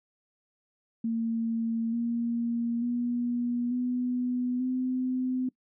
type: tone with pitch steps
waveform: sine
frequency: 228 / 234.5 / 241.3 / 248.2 / 255.3 Hz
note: A#3 / A#3 / B3 / B3 / C4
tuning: -38 / +11 / -40 / +9 / -42 cents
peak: -26 dBFS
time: 1.04-5.49 s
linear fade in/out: 5 ms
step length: 890 ms
effects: noise-tail reverb RT60 0.1 s tail -22 dB re dry